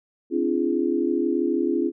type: chord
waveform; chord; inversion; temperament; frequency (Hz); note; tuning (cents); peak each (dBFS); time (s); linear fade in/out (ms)
sine; D half-diminished seventh; third; equal with one note detuned; 261.6 / 293.7 / 340.3 / 415.3; C4 / D4 / F4 / Ab4; 0 / 0 / -45 / 0; -26 / -27 / -23 / -28; 0.3-1.92; 50
effects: none